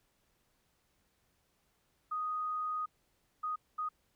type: tone bursts at uneven times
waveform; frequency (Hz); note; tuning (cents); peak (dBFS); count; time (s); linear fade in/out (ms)
sine; 1244.5; D#6; 0; -33; 3; 2.11-2.86 / 3.43-3.56 / 3.78-3.89; 10
effects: pink hiss -75 dBFS RMS until 4.15 s